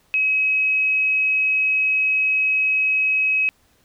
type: tone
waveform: sine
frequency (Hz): 2550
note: D#7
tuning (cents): +42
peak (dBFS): -16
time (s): 0.14-3.49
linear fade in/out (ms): 0
effects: pink hiss -60 dBFS RMS until 3.84 s